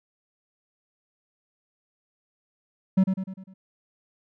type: tone with echo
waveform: triangle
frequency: 190 Hz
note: F#3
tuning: 46 cents sharp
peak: -13 dBFS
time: 2.97-3.04 s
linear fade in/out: 10 ms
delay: 100 ms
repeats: 5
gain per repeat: -6 dB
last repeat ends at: 3.54 s
effects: none